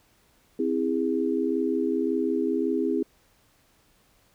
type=chord; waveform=sine; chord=C augmented; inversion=none; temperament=just; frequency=261.6 / 327 / 408.8 Hz; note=C4 / E4 / G#4; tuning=0 / -14 / -27 cents; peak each=-27 dBFS; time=0.59-3.03 s; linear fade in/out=5 ms; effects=pink hiss -63 dBFS RMS until 4.34 s